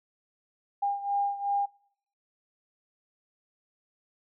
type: beating tone pair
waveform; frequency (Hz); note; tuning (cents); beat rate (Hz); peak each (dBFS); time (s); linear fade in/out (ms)
sine; 804 / 806.7; G5 / G5; +44 / +49; 2.7; -28 / -32; 0.82-1.66; 10
effects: noise-tail reverb RT60 0.7 s tail -25 dB re dry